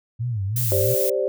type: tone with vibrato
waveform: sine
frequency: 108.8 Hz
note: A2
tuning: 19 cents flat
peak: -22 dBFS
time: 0.19-0.95 s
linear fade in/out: 20 ms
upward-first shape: sine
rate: 3 Hz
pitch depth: 220 cents each way
type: noise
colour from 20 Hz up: violet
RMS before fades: -25 dBFS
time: 0.56-1.1 s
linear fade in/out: 5 ms
type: chord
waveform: sine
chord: G suspended fourth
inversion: none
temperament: just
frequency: 392 / 522.7 / 588 Hz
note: G4 / C5 / D5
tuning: 0 / -2 / +2 cents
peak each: -24 / -23 / -25 dBFS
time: 0.72-1.28 s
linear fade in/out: 0 ms
effects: none